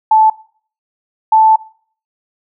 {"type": "tone pair in turn", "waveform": "sine", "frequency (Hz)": [873, 878.1], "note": ["A5", "A5"], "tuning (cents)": [-14, -4], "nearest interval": "unison", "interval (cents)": 10, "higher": "second", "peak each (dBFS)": -5, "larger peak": "neither", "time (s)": [[0.11, 0.3], [1.32, 1.56]], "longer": "second", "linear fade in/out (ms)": 5, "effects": ["noise-tail reverb RT60 0.5 s tail -21 dB re dry"]}